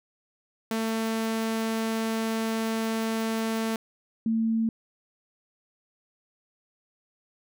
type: tone pair in turn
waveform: sawtooth / sine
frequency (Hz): 223.6 / 224.8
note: A3 / A3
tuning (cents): +28 / +37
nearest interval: unison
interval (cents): 9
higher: second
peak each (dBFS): -22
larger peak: neither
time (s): 0.71-3.76 / 4.26-4.69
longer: first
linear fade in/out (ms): 2
effects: none